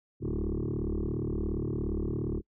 sine tone with frequency modulation, 131.2 Hz, C3, 5 cents sharp, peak -27 dBFS, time 0.2-2.42 s, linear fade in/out 50 ms, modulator 37.2 Hz, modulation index 7, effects noise-tail reverb RT60 0.1 s tail -26 dB re dry + tanh soft clip ceiling -26 dBFS

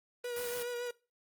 45% pulse tone with vibrato, 483.8 Hz, B4, 36 cents flat, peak -36 dBFS, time 0.24-0.91 s, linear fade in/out 5 ms, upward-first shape sine, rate 7.1 Hz, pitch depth 25 cents each way
white noise, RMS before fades -42 dBFS, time 0.36-0.63 s, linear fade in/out 5 ms
effects noise-tail reverb RT60 0.3 s tail -21 dB re dry + Opus 24 kbps

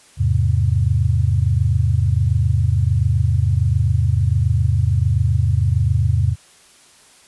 sine chord, E augmented, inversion none, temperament equal, 82.41 / 103.83 / 130.81 Hz, E2 / G#2 / B#2, 0 / 0 / 0 cents, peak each -18 / -17 / -19 dBFS, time 0.17-6.36 s, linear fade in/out 50 ms, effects white hiss -49 dBFS RMS until 7.27 s + resampled to 24000 Hz

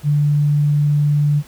sine tone, 146.83 Hz, D3, in tune, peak -12 dBFS, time 0.03-1.43 s, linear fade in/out 50 ms, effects pink hiss -45 dBFS RMS until 1.47 s

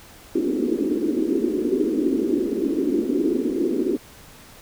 white band-pass noise, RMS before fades -22 dBFS, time 0.35-3.97 s, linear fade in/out 5 ms, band 240 to 390 Hz, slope 48 dB/octave, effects pink hiss -46 dBFS RMS until 4.61 s

